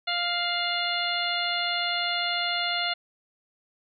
harmonic tone with a mistuned harmonic, 698.5 Hz, F5, in tune, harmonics 1 / 2 / 3 / 4 / 5 / 6, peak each -32 / -32 / -32 / -32 / -32 / -32 dBFS, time 0.07-2.94 s, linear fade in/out 10 ms, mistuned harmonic 4, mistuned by +36 cents, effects none

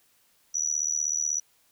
sine tone with amplitude modulation, 5900 Hz, F#8, 6 cents flat, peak -20 dBFS, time 0.54-1.4 s, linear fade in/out 10 ms, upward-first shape sine, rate 76.2 Hz, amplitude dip 100%, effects tanh soft clip ceiling -16 dBFS + white hiss -65 dBFS RMS until 1.71 s

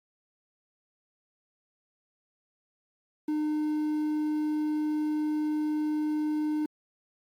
triangle tone with quantisation, 304 Hz, D#4, 40 cents flat, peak -24 dBFS, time 3.28-6.66 s, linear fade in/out 5 ms, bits 9, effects AAC 48 kbps

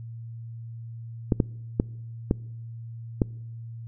clicks, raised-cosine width 3 ms, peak -7 dBFS, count 5, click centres 1.322 / 1.402 / 1.799 / 2.311 / 3.218 s, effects noise-tail reverb RT60 0.9 s tail -25 dB re dry + added 115 Hz sine -36 dBFS peak until 3.87 s

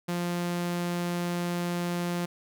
sawtooth tone, 174.61 Hz, F3, in tune, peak -24 dBFS, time 0.08-2.26 s, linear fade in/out 10 ms, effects none

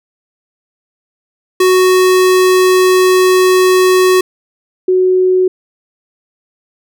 square / sine tone pair in turn, 370 / 370 Hz, F#4 / F#4, 0 / 0 cents, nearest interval unison, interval 0 cents, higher neither, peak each -7 dBFS, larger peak neither, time 1.6-4.21 / 4.88-5.48 s, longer first, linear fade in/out 5 ms, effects none

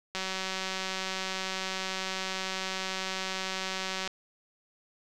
click train, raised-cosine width 0.2 ms, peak -16 dBFS, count 743, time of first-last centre 0.15-4.076 s, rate 189 Hz, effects none

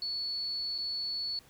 sine tone with dropouts, 4423 Hz, C#8, 5 cents flat, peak -32 dBFS, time 0.02-1.39 s, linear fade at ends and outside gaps 1 ms, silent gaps 0.78-0.785 s, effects pink hiss -60 dBFS RMS until 1.49 s

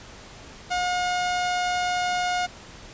sawtooth tone, 719 Hz, F#5, 50 cents flat, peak -19 dBFS, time 0.7-2.47 s, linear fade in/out 20 ms, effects pink hiss -44 dBFS RMS until 2.93 s + resampled to 16000 Hz

